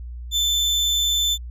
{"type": "tone", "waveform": "35% pulse", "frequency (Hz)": 3531, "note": "A7", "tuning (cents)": 5, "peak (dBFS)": -16, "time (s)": [0.31, 1.38], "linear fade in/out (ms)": 50, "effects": ["added 60 Hz sine -31 dBFS peak until 1.5 s", "resampled to 32000 Hz"]}